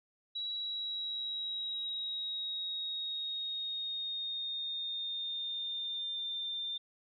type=tone with pitch glide; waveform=sine; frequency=3894 to 3591 Hz; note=B7 to A7; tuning=-25 to +35 cents; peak=-35 dBFS; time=0.35-6.78 s; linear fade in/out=10 ms; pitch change=-140 cents; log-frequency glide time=0.54-6.26 s; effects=none